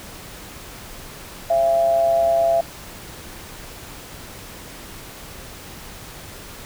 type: tone with amplitude modulation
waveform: sine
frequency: 673 Hz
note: E5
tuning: 36 cents sharp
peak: -12 dBFS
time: 1.5-2.61 s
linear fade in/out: 5 ms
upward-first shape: sine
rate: 130 Hz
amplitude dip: 50%
effects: pink hiss -38 dBFS RMS until 6.65 s

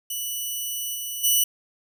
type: tone with level steps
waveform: 5% pulse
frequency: 2960 Hz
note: F#7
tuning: in tune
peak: -19 / -21 / -9 dBFS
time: 0.1-1.44 s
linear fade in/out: 5 ms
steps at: 0.94 / 1.23 s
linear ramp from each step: 20 ms
effects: none

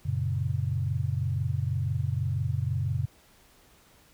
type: chord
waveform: sine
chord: F# major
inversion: none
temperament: equal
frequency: 92.5 / 116.54 / 138.59 Hz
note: F#2 / A#2 / C#3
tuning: 0 / 0 / 0 cents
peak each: -30 dBFS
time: 0.05-3.06 s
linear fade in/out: 10 ms
effects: pink hiss -59 dBFS RMS until 4.13 s

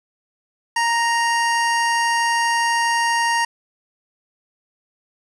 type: tone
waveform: 25% pulse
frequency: 932.3 Hz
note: A#5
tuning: in tune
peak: -13 dBFS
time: 0.76-3.45 s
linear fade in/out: 5 ms
effects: resampled to 22050 Hz + 7-bit

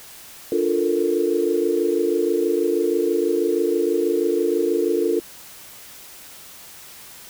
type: chord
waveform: sine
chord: Bb major seventh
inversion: first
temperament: equal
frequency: 293.7 / 349.2 / 440 / 466.2 Hz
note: D4 / F4 / A4 / Bb4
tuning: 0 / 0 / 0 / 0 cents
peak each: -26 / -21 / -22 / -25 dBFS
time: 0.52-5.2 s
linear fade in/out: 2 ms
effects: white hiss -42 dBFS RMS until 7.29 s

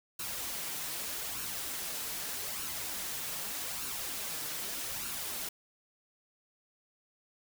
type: noise with flanger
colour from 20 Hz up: white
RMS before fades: -38 dBFS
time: 0.19-5.49 s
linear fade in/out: 5 ms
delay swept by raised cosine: 0.72 to 6.72 ms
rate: 0.82 Hz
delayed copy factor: +0.5
effects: none

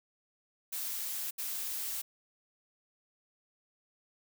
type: noise bursts at uneven times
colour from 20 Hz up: blue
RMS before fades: -37 dBFS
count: 2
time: 0.72-1.31 / 1.38-2.02 s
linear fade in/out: 10 ms
effects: none

